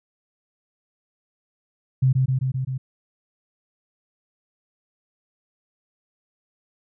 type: tone with echo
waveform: sine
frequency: 130.81 Hz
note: C3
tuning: in tune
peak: -14 dBFS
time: 2.02-2.13 s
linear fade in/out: 10 ms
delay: 130 ms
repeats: 5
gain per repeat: -2 dB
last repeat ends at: 2.78 s
effects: none